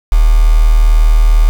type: tone with quantisation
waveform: sine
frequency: 38.89 Hz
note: D#1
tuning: in tune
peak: -4 dBFS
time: 0.12-1.49 s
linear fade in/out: 0 ms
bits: 4
effects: none